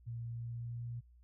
sine tone with pitch glide, 116.9 to 119.01 Hz, A#2 to A#2, +5 to +36 cents, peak -39 dBFS, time 0.06-1.01 s, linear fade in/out 20 ms, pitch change +31 cents, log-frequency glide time 0.27-0.87 s, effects added 60 Hz sine -59 dBFS peak until 1.23 s

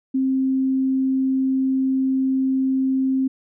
sine tone, 264.3 Hz, C4, 18 cents sharp, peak -17 dBFS, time 0.14-3.28 s, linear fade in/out 10 ms, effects none

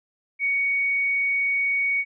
sine tone, 2236 Hz, C#7, 14 cents sharp, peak -20 dBFS, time 0.39-2.05 s, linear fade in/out 50 ms, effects none

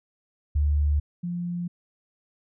sine tone pair in turn, 73.42 / 174.62 Hz, D2 / F3, 0 / 0 cents, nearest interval octave + minor third, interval 1500 cents, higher second, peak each -19 / -27 dBFS, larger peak first, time 0.55-1 / 1.23-1.68 s, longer neither, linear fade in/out 10 ms, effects none

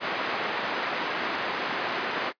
white band-pass noise, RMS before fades -30 dBFS, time 0-2.33 s, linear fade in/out 50 ms, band 260 to 1900 Hz, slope 12 dB/octave, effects noise-tail reverb RT60 0.1 s tail -20 dB re dry + resampled to 11025 Hz

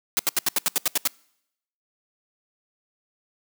white noise bursts, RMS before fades -21 dBFS, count 10, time 0.17-1.074 s, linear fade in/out 0 ms, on 22 ms, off 76 ms, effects noise-tail reverb RT60 0.8 s tail -26 dB re dry + high-pass 200 Hz 12 dB/octave

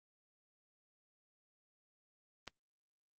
click, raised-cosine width 0.2 ms, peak -26 dBFS, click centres 2.477 s, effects Opus 24 kbps

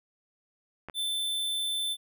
clicks, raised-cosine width 0.5 ms, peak -25 dBFS, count 2, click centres 0.886 / 0.898 s
square tone, 3535 Hz, A7, 7 cents sharp, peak -29 dBFS, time 0.94-1.97 s, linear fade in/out 50 ms
effects none

